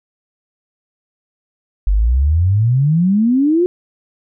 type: exponential sweep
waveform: sine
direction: up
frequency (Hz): 46.25 to 367.6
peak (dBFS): -10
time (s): 1.87-3.66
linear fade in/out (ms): 0
effects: none